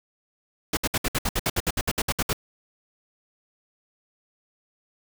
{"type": "noise bursts", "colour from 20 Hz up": "pink", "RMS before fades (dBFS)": -24, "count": 16, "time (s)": [0.73, 2.331], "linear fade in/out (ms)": 5, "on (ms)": 41, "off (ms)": 63, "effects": []}